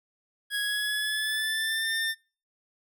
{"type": "tone with pitch glide", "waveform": "25% pulse", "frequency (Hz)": [1661.2, 1801.1], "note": ["G#6", "A6"], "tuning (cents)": [0, 40], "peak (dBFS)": -23, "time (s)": [0.5, 2.15], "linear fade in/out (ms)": 50, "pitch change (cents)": 140, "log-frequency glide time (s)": [0.61, 1.9], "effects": ["noise-tail reverb RT60 0.4 s tail -26 dB re dry"]}